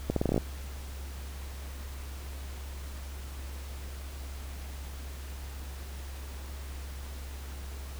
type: accelerating click train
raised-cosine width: 2 ms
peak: -13 dBFS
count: 9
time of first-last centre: 0.1-0.378 s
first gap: 63 ms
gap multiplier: 0.82
effects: added 68 Hz sine -38 dBFS peak until 7.99 s + pink hiss -48 dBFS RMS until 7.99 s